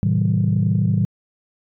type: chord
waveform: sine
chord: A diminished seventh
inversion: none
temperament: just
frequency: 110 / 132 / 158.4 / 190.08 Hz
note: A2 / C3 / Eb3 / Gb3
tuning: 0 / +16 / +31 / +47 cents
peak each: -18 / -24 / -20 / -20 dBFS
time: 0.03-1.05 s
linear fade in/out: 0 ms
effects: tanh soft clip ceiling -8 dBFS